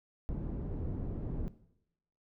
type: low-pass noise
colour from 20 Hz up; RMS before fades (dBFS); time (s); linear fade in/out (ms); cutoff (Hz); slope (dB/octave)
pink; -37; 0.29-1.48; 0; 300; 12
effects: noise-tail reverb RT60 0.8 s tail -17 dB re dry